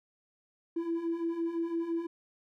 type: beating tone pair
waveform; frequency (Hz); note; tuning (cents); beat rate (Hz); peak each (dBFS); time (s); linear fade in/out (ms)
triangle; 330 / 335.9; E4 / E4; +2 / +33; 5.9; -33 / -28; 0.76-2.07; 10
effects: tanh soft clip ceiling -26 dBFS